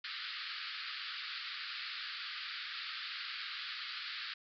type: band-pass noise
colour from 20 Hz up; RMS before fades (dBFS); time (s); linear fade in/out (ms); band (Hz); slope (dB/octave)
white; -43; 0.04-4.34; 5; 1200 to 4800; 96
effects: none